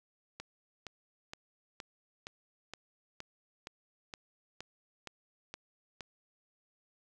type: click train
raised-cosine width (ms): 0.2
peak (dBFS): -25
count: 13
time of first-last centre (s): 0.4-6.007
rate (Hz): 2.14
effects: none